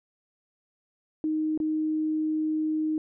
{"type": "tone with dropouts", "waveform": "sine", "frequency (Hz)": 311.1, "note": "D#4", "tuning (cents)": 0, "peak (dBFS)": -24, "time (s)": [1.24, 2.98], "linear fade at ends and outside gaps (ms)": 1, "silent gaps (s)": [1.576, 1.601], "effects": []}